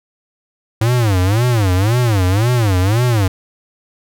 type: tone with vibrato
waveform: square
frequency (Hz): 106.3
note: G#2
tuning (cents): +41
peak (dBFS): -12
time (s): 0.81-3.28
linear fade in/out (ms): 5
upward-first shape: sine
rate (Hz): 1.9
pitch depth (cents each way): 280
effects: none